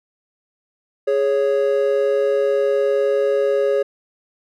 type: tone pair together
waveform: triangle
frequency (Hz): 415 / 554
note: G#4 / C#5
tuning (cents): -1 / -1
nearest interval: perfect fourth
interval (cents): 500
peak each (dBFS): -16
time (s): 1.07-3.83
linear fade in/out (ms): 10
effects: none